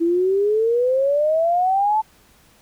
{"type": "exponential sweep", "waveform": "sine", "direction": "up", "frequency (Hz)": [329.6, 884], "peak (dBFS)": -15, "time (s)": [0, 2.02], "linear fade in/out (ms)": 20, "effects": ["pink hiss -54 dBFS RMS until 2.61 s"]}